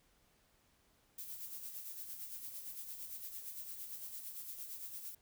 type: noise with tremolo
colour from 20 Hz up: violet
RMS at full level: -45 dBFS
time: 1.18-5.15 s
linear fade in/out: 5 ms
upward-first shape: sine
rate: 8.8 Hz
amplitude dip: 50%
effects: pink hiss -72 dBFS RMS until 5.21 s